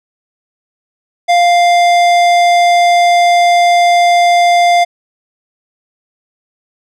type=tone with tanh clipping; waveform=sine; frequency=698.5 Hz; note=F5; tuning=in tune; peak=-8 dBFS; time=1.28-4.85 s; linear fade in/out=20 ms; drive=17 dB; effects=none